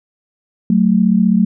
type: tone pair together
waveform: sine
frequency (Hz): 186.76 / 222.1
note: F#3 / A3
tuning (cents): +16 / +16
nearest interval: minor third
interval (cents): 300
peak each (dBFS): -12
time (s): 0.7-1.45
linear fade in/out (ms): 2
effects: none